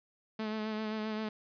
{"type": "tone with vibrato", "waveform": "sawtooth", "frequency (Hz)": 216.3, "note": "A3", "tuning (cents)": -29, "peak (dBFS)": -30, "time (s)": [0.39, 1.29], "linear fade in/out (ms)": 5, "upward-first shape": "sine", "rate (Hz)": 7.6, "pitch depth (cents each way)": 27, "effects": ["resampled to 11025 Hz", "11-bit"]}